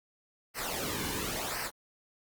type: noise with flanger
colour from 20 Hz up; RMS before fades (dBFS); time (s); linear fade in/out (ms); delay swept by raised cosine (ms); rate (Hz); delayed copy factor
pink; -35; 0.54-1.71; 50; 0.28 to 1.58; 0.95; -0.7
effects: Opus 48 kbps